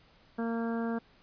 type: harmonic tone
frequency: 230.1 Hz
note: A#3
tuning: 22 cents flat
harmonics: 1 / 2 / 3 / 4 / 5 / 6 / 7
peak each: -31 / -37 / -41 / -45 / -47 / -46 / -46 dBFS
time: 0.38-0.99 s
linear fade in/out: 10 ms
effects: pink hiss -62 dBFS RMS until 1.22 s + resampled to 11025 Hz